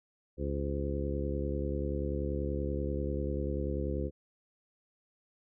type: harmonic tone with a mistuned harmonic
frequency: 70.3 Hz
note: C#2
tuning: 25 cents sharp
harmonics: 1 / 2 / 3 / 4 / 5 / 6 / 7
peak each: -34 / -39 / -41 / -41 / -39 / -41 / -40 dBFS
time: 0.37-4.11 s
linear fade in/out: 50 ms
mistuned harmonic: 7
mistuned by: +68 cents
effects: none